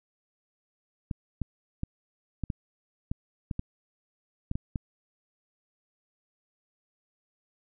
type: clicks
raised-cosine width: 5 ms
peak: -18 dBFS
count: 11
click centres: 1.112 / 1.417 / 1.834 / 2.437 / 2.502 / 3.115 / 3.512 / 3.594 / 4.514 / 4.555 / 4.758 s
effects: none